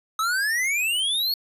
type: exponential sweep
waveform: square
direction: up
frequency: 1269 to 4435 Hz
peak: -22 dBFS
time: 0.19-1.34 s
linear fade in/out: 2 ms
effects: resampled to 32000 Hz